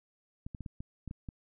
clicks, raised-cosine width 5 ms, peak -28 dBFS, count 8, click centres 0.465 / 0.548 / 0.607 / 0.662 / 0.805 / 1.077 / 1.111 / 1.288 s, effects none

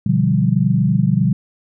sine chord, G dominant seventh, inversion first, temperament equal, 123.47 / 146.83 / 174.61 / 196 Hz, B2 / D3 / F3 / G3, 0 / 0 / 0 / 0 cents, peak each -18 dBFS, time 0.06-1.33 s, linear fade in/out 5 ms, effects none

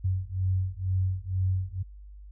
sine beating tone pair, 92.5 / 94.6 Hz, F#2 / F#2, 0 / +39 cents, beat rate 2.1 Hz, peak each -28 dBFS, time 0.04-1.83 s, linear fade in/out 10 ms, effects added 50 Hz sine -43 dBFS peak until 2.31 s

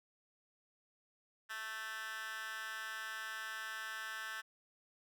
10% pulse tone with high-pass filter, 220 Hz, A3, in tune, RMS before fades -44 dBFS, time 1.49-4.42 s, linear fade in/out 20 ms, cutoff 1700 Hz, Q 4.8, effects none

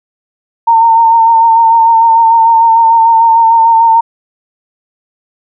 sine tone with vibrato, 912 Hz, A#5, 38 cents flat, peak -3 dBFS, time 0.67-4.01 s, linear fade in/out 10 ms, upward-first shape triangle, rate 6.7 Hz, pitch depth 34 cents each way, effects none

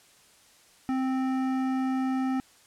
triangle tone with hard clipping, 261.6 Hz, C4, in tune, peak -27 dBFS, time 0.89-2.4 s, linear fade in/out 0 ms, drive 17 dB, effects white hiss -58 dBFS RMS until 2.66 s + low-pass 10000 Hz 12 dB/octave

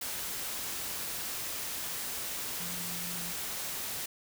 sine tone in noise, 174.61 Hz, F3, in tune, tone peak -44 dBFS, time 2.6-3.32 s, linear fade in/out 5 ms, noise white, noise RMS -37 dBFS, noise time 0.01-4.06 s, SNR -10 dB, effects none

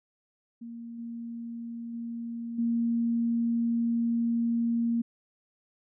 sine tone with level steps, 233.1 Hz, A#3, in tune, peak -38 / -35 / -33 / -24 dBFS, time 0.61-5.02 s, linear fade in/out 10 ms, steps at 0.98 / 1.93 / 2.58 s, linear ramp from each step 10 ms, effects none

